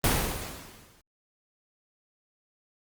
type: noise with exponential decay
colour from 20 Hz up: pink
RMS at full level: -21 dBFS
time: 0.04-1.01 s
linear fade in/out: 1 ms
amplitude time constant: 210 ms
effects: Opus 24 kbps